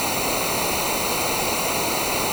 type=noise with comb filter; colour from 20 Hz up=pink; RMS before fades=-23 dBFS; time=0-2.32 s; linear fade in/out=0 ms; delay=0.6 ms; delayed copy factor=-0.85; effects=none